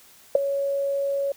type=tone with ADSR envelope; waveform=sine; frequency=557 Hz; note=C#5; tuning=8 cents sharp; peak=-8 dBFS; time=0.35-1.32 s; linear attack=4 ms; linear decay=8 ms; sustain=-14 dB; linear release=3 ms; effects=white hiss -52 dBFS RMS until 1.36 s